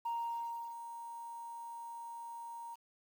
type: tone with ADSR envelope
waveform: sine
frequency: 932.3 Hz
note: A#5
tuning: in tune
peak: -32 dBFS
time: 0.05-2.76 s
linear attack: 9 ms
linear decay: 670 ms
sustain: -11 dB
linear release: 24 ms
effects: tanh soft clip ceiling -32 dBFS + 10-bit